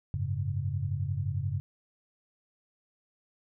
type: chord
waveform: sine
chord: F# suspended second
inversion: none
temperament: equal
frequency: 92.5 / 103.83 / 138.59 Hz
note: F#2 / G#2 / C#3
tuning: 0 / 0 / 0 cents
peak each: -33 dBFS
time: 0.14-1.6 s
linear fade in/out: 0 ms
effects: none